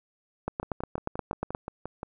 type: two click trains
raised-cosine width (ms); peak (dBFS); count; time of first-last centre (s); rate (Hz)
1; -21 / -15; 9 / 10; 0.63-2.031 / 0.48-1.549; 5.71 / 8.42
effects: none